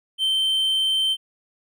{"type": "tone", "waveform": "triangle", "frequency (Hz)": 3109, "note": "G7", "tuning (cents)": -15, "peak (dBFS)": -17, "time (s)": [0.18, 1.17], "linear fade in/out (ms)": 50, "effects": []}